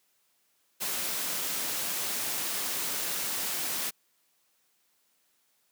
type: noise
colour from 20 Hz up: white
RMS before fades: -32 dBFS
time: 0.8-3.91 s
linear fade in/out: 20 ms
effects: white hiss -71 dBFS RMS until 5.71 s + high-pass 150 Hz 12 dB/octave